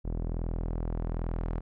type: tone with low-pass filter sweep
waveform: sawtooth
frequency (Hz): 41.2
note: E1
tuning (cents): 0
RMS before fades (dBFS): -32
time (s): 0.04-1.61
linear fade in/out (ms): 20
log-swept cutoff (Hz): 520 to 1300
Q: 0.72
effects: none